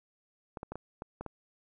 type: clicks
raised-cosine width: 1 ms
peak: -25 dBFS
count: 7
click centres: 0.572 / 0.631 / 0.72 / 0.756 / 1.021 / 1.21 / 1.263 s
effects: none